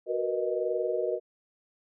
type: chord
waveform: sine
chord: B major seventh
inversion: second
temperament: equal with one note detuned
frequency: 370 / 466.2 / 487.6 / 622.3 Hz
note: F#4 / A#4 / B4 / D#5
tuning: 0 / 0 / -22 / 0 cents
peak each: -32 dBFS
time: 0.06-1.2 s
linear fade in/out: 50 ms
effects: none